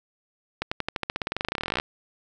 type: accelerating click train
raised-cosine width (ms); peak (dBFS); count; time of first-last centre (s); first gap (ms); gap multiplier
0.3; -10; 29; 0.62-1.799; 95; 0.93
effects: none